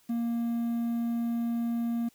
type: tone with quantisation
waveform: triangle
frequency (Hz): 233.8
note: A#3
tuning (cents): +5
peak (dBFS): -25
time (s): 0.09-2.09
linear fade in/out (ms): 10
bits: 9
effects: white hiss -64 dBFS RMS until 2.14 s